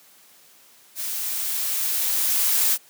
blue noise with level ramp, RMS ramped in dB -29 to -19 dBFS, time 0.95-2.78 s, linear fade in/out 50 ms, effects white hiss -53 dBFS RMS until 2.89 s + high-pass 150 Hz 12 dB/octave

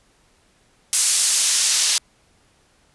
white noise with band-pass filter sweep, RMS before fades -18 dBFS, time 0.93-1.98 s, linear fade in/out 0 ms, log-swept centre 8100 to 5100 Hz, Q 0.93, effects pink hiss -59 dBFS RMS until 2.94 s + resampled to 24000 Hz

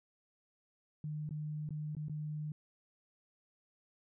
sine tone with dropouts, 151.6 Hz, D#3, 45 cents flat, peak -37 dBFS, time 1.04-2.52 s, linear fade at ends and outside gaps 2 ms, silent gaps 1.292-1.308 / 1.691-1.706 / 1.951-1.967 / 2.084-2.096 s, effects none

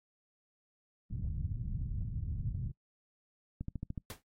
white low-pass noise, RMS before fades -37 dBFS, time 1.1-2.72 s, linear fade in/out 10 ms, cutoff 130 Hz, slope 24 dB/octave
click train, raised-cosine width 5 ms, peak -26 dBFS, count 6, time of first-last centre 3.61-3.978 s, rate 13.6 Hz
pink noise with exponential decay, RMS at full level -39 dBFS, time 4.1-4.22 s, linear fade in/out 1 ms, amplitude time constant 24 ms
effects noise-tail reverb RT60 0.1 s tail -22 dB re dry + AAC 48 kbps

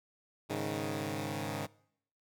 10% pulse chord, Ab suspended fourth, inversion none, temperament equal, 103.83 / 138.59 / 155.56 Hz, Ab2 / Db3 / Eb3, 0 / 0 / 0 cents, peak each -31 dBFS, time 0.49-1.67 s, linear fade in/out 20 ms, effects noise-tail reverb RT60 0.7 s tail -23 dB re dry

